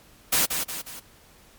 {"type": "noise with echo", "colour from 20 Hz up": "white", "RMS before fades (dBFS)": -21, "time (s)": [0.32, 0.46], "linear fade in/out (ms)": 10, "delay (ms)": 180, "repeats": 3, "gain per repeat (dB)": -6, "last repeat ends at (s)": 1, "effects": ["pink hiss -54 dBFS RMS until 1.58 s", "MP3 96 kbps"]}